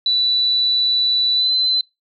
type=tone with pitch glide; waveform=sine; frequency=3963 to 4046 Hz; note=B7 to B7; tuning=+5 to +41 cents; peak=-14 dBFS; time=0.06-1.81 s; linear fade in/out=2 ms; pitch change=+36 cents; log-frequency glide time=1.35-1.5 s; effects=noise-tail reverb RT60 0.2 s tail -23 dB re dry